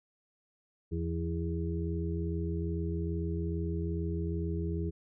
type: harmonic tone with a mistuned harmonic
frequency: 82.41 Hz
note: E2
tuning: in tune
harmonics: 1 / 2 / 4 / 5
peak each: -33 / -36 / -39 / -40 dBFS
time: 0.91-4.91 s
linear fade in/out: 20 ms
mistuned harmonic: 2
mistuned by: +43 cents
effects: none